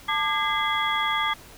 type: tone cluster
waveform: sine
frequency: 882 / 1196 / 1639 / 2053 / 3334 Hz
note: A5 / D6 / G#6 / C7 / G#7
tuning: +4 / +31 / -23 / -33 / +6 cents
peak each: -29 / -26 / -32 / -28 / -29 dBFS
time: 0.08-1.34 s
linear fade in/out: 10 ms
effects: pink hiss -47 dBFS RMS until 1.57 s